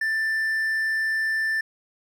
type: tone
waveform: triangle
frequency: 1773 Hz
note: A6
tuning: 13 cents sharp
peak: -20 dBFS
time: 0.01-1.61 s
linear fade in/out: 5 ms
effects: none